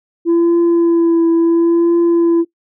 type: tone with vibrato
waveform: sine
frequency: 336.7 Hz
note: E4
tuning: 37 cents sharp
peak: -6 dBFS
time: 0.25-2.45 s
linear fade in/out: 50 ms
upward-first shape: triangle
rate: 0.72 Hz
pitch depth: 25 cents each way
effects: noise-tail reverb RT60 0.1 s tail -20 dB re dry + tanh soft clip ceiling -8 dBFS